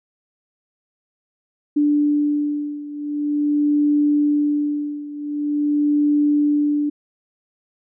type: beating tone pair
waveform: sine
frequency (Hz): 293.7 / 294.15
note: D4 / D4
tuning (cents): 0 / +3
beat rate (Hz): 0.45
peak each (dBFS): -18 / -21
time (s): 1.76-6.9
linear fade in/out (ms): 10
effects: none